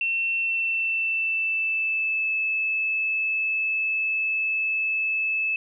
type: tone with pitch glide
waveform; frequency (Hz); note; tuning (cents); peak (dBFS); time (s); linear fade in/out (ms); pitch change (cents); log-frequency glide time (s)
sine; 2700 to 2610; E7 to E7; +41 to -18; -22; 0.01-5.56; 2; -59; 0.4-2.36
effects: none